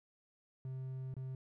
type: tone with dropouts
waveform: triangle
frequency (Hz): 130.81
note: C3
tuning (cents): 0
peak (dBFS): -38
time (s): 0.65-1.35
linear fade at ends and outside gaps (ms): 2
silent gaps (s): 1.141-1.166
effects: none